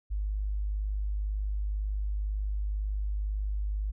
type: tone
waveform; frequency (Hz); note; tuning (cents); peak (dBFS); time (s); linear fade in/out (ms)
sine; 51; G#1; -31; -28; 0.1-3.92; 20
effects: none